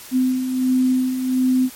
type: beating tone pair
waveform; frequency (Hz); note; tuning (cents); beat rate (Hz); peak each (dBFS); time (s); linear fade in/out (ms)
sine; 255.2 / 256.6; C4 / C4; -43 / -34; 1.4; -24 / -16; 0.11-1.7; 50
effects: white hiss -39 dBFS RMS until 1.75 s + MP3 64 kbps